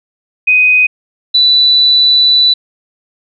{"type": "tone pair in turn", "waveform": "sine", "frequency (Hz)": [2502, 3972], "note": ["D#7", "B7"], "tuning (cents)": [9, 9], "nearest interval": "minor sixth", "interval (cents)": 800, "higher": "second", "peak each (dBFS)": -5, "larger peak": "neither", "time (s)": [[0.47, 0.87], [1.34, 2.54]], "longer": "second", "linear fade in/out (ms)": 10, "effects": []}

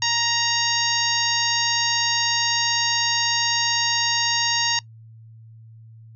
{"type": "harmonic tone with a mistuned harmonic", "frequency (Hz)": 936, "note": "A#5", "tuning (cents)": 7, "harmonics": [1, 2, 3, 4, 5, 6, 7], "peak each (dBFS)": [-27, -27, -27, -27, -27, -27, -27], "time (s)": [0.02, 4.79], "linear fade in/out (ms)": 2, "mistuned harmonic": 6, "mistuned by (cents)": -22, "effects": ["noise-tail reverb RT60 0.1 s tail -23 dB re dry", "added 112 Hz sine -42 dBFS peak until 6.15 s"]}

